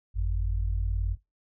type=tone pair together; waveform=sine; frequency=49.78 / 88.7 Hz; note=G1 / F2; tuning=+27 / +27 cents; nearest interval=minor seventh; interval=1000 cents; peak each=-25 / -31 dBFS; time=0.14-1.17 s; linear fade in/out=50 ms; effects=noise-tail reverb RT60 0.2 s tail -21 dB re dry